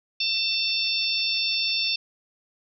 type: harmonic tone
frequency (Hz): 894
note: A5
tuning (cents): +27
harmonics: 3 / 4 / 5 / 6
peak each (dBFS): -28 / -28 / -28 / -28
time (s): 0.2-1.96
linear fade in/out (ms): 5
effects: none